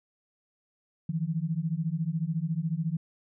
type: beating tone pair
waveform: sine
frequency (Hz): 155.56 / 169.56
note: D#3 / E3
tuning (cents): 0 / +49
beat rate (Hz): 14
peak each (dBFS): -30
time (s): 1.09-2.97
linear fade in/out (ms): 5
effects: none